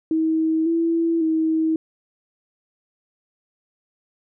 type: tone with pitch steps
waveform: sine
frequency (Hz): 319.6 / 332.1 / 319.3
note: D#4 / E4 / D#4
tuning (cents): +47 / +13 / +45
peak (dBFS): -17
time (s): 0.11-1.76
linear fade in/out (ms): 2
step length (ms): 550
effects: none